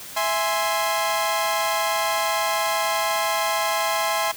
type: chord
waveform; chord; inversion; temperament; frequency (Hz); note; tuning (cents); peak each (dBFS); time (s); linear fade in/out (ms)
sawtooth; E augmented; none; equal; 659.3 / 830.6 / 1046.5; E5 / G#5 / B#5; 0 / 0 / 0; -22 / -22 / -21; 0.16-4.32; 10
effects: white hiss -38 dBFS RMS until 4.36 s